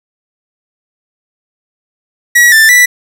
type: tone with pitch steps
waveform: 45% pulse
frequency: 1921 / 1774 / 1966 Hz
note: B6 / A6 / B6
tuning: -48 / +14 / -8 cents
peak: -3 dBFS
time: 2.35-2.86 s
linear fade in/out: 10 ms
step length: 170 ms
effects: none